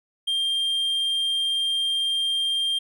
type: tone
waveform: triangle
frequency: 3191 Hz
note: G7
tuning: 30 cents sharp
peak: -20 dBFS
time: 0.27-2.79 s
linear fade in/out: 10 ms
effects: none